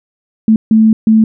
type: tone bursts at uneven times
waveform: sine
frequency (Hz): 220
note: A3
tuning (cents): 0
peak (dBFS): -4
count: 3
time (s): 0.48-0.56 / 0.71-0.93 / 1.07-1.24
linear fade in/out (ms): 2
effects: none